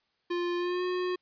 square tone with pitch glide, 350 to 362.6 Hz, F4 to F#4, +4 to -35 cents, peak -29 dBFS, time 0.3-1.16 s, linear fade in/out 10 ms, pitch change +61 cents, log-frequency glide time 0.57-0.83 s, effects white hiss -74 dBFS RMS until 1.21 s + resampled to 11025 Hz

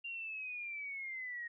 sine linear sweep, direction down, 2786 to 1864.7 Hz, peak -40 dBFS, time 0.04-1.48 s, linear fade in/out 10 ms, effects none

